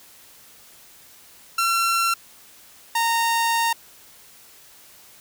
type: tone pair in turn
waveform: sawtooth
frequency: 1358 / 922.7 Hz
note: F6 / A#5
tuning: -49 / -18 cents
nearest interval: perfect fifth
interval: 669 cents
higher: first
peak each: -15 dBFS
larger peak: neither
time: 1.58-2.14 / 2.95-3.73 s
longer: second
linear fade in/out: 5 ms
effects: white hiss -49 dBFS RMS until 5.2 s